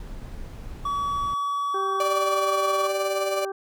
brown noise, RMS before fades -37 dBFS, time 0-1.34 s, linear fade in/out 2 ms
triangle tone, 1137 Hz, C#6, 44 cents sharp, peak -22 dBFS, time 0.85-2.87 s, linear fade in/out 5 ms
harmonic tone, 389.6 Hz, G4, 11 cents flat, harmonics 1 / 2 / 3 / 4, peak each -29 / -35 / -39 / -41 dBFS, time 1.74-3.52 s, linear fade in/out 5 ms
35% pulse tone with tremolo, 587.3 Hz, D5, in tune, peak -21 dBFS, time 2-3.45 s, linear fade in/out 2 ms, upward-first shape sine, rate 19 Hz, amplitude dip 45%
effects none

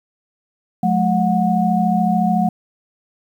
sine tone cluster, 181.3 / 215.1 / 729 Hz, F#3 / A3 / F#5, -35 / -39 / -26 cents, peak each -18 dBFS, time 0.83-2.49 s, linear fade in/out 5 ms, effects 8-bit

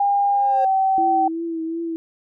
sine tone with pitch glide, 805 to 768.2 Hz, G5 to G5, +46 to -35 cents, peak -15 dBFS, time 0-1.28 s, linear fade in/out 5 ms, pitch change -81 cents, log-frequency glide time 0.49-0.63 s
triangle tone with exponential growth, 540 Hz, C#5, 45 cents flat, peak -19 dBFS, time 0.09-0.65 s, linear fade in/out 5 ms, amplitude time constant 120 ms
sine tone with vibrato, 329.1 Hz, E4, 3 cents flat, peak -23 dBFS, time 0.98-1.96 s, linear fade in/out 0 ms, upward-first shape triangle, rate 2.7 Hz, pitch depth 42 cents each way
effects none

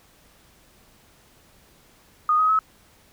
sine tone with pitch steps, 1234 / 1261.4 / 1289.4 Hz, D#6 / D#6 / E6, -15 / +23 / -39 cents, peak -16 dBFS, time 2.29-2.59 s, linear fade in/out 2 ms, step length 100 ms, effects pink hiss -56 dBFS RMS until 3.12 s

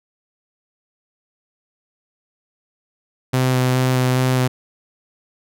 sawtooth tone with vibrato, 128 Hz, C3, 38 cents flat, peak -11 dBFS, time 3.33-4.48 s, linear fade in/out 10 ms, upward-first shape square, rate 2.4 Hz, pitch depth 9 cents each way, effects none

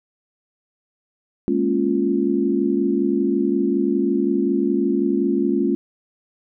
sine chord, Bb minor seventh, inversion third, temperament equal, 207.7 / 233.1 / 277.2 / 349.2 Hz, Ab3 / Bb3 / Db4 / F4, 0 / 0 / 0 / 0 cents, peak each -23 / -25 / -21 / -21 dBFS, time 1.48-5.75 s, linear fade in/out 0 ms, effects none

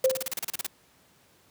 sine tone with exponential decay, 523.3 Hz, C5, in tune, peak -16 dBFS, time 0.04-0.34 s, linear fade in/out 5 ms, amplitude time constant 65 ms
white noise bursts, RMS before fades -31 dBFS, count 12, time 0.04-0.666 s, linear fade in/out 2 ms, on 21 ms, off 34 ms
effects pink hiss -61 dBFS RMS until 1.5 s + high-pass 100 Hz 12 dB/octave

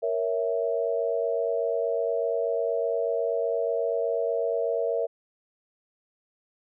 sine chord, A# diminished, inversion none, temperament equal, 466.2 / 554.4 / 659.3 Hz, A#4 / C#5 / E5, 0 / 0 / 0 cents, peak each -27 / -30 / -28 dBFS, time 0.02-5.07 s, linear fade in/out 20 ms, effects none

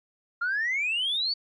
sine exponential sweep, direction up, 1375 to 4596 Hz, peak -23 dBFS, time 0.41-1.34 s, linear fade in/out 10 ms, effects tanh soft clip ceiling -21 dBFS + MP3 48 kbps

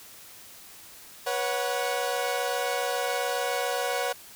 sawtooth chord, B suspended second, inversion none, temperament equal with one note detuned, 487.1 / 554.4 / 740 Hz, B4 / C#5 / F#5, -24 / 0 / 0 cents, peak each -27 dBFS, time 1.26-4.13 s, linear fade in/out 10 ms, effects white hiss -48 dBFS RMS until 4.35 s

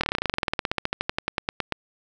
slowing click train, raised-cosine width 0.3 ms, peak -7 dBFS, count 29, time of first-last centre 0.01-1.723 s, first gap 25 ms, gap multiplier 1.06, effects none

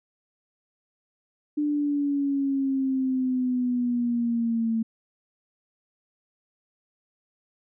sine exponential sweep, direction down, 297.7 to 223.8 Hz, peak -22 dBFS, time 1.57-4.83 s, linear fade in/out 10 ms, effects none

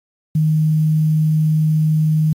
sine tone with quantisation, 155.56 Hz, D#3, in tune, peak -12 dBFS, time 0.35-2.33 s, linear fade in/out 5 ms, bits 7, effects AAC 48 kbps

